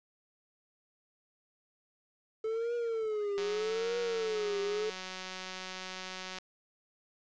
triangle tone with vibrato, 436.8 Hz, A4, 13 cents flat, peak -29 dBFS, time 2.44-4.9 s, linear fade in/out 5 ms, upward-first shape triangle, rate 0.81 Hz, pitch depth 160 cents each way
click train, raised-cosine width 0.2 ms, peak -24 dBFS, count 560, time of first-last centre 3.38-6.385 s, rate 186 Hz
effects resampled to 16000 Hz + 10-bit

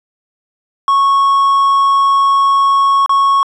triangle tone with dropouts, 1103 Hz, C#6, 9 cents flat, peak -6 dBFS, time 0.88-3.43 s, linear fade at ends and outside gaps 1 ms, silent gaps 3.061-3.094 s, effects resampled to 24000 Hz

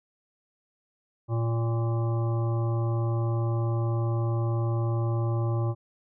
harmonic tone, 115.4 Hz, A#2, 17 cents flat, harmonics 1 / 3 / 5 / 7 / 9 / 10, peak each -24 / -34 / -38 / -41 / -43 / -44 dBFS, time 1.28-5.75 s, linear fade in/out 50 ms, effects none

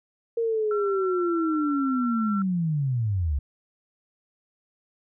sine linear sweep, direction down, 466.2 to 65.4 Hz, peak -22 dBFS, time 0.37-3.39 s, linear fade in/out 5 ms
sine tone, 1353 Hz, E6, 45 cents sharp, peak -30 dBFS, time 0.71-2.42 s, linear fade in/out 2 ms
effects none

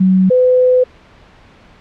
sine tone pair in turn, 187.4 / 505.1 Hz, F#3 / B4, +22 / +39 cents, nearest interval octave + perfect fourth, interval 1717 cents, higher second, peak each -7 dBFS, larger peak neither, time 0-0.3 / 0.3-0.84 s, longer second, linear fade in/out 10 ms, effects pink hiss -44 dBFS RMS until 1.8 s + low-pass 3000 Hz 12 dB/octave

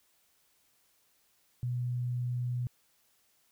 sine tone, 123.1 Hz, B2, 5 cents flat, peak -30 dBFS, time 1.63-2.67 s, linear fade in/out 0 ms, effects white hiss -70 dBFS RMS until 3.51 s

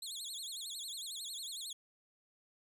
25% pulse tone with vibrato, 3789 Hz, A#7, 27 cents sharp, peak -37 dBFS, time 0.02-1.73 s, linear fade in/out 5 ms, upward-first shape sine, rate 11 Hz, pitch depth 240 cents each way, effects none

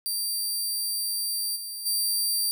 15% pulse tone with level steps, 4699 Hz, D8, in tune, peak -20 / -27 / -17 dBFS, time 0.06-2.51 s, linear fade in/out 0 ms, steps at 1.55 / 1.85 s, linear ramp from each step 20 ms, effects none

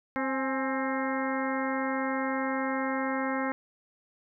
harmonic tone with a mistuned harmonic, 264.8 Hz, C4, 21 cents sharp, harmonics 1 / 2 / 3 / 4 / 5 / 6 / 7 / 8, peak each -31 / -34 / -36 / -37 / -38 / -39 / -39 / -40 dBFS, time 0.16-3.52 s, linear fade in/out 0 ms, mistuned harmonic 3, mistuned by +65 cents, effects none

